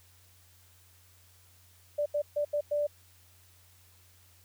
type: tone bursts at uneven times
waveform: sine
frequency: 587.3 Hz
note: D5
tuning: in tune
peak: -26 dBFS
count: 5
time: 1.98-2.06 / 2.14-2.22 / 2.36-2.45 / 2.53-2.61 / 2.71-2.87 s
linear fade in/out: 10 ms
effects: added 90 Hz sine -61 dBFS peak until 4.44 s + white hiss -62 dBFS RMS until 4.44 s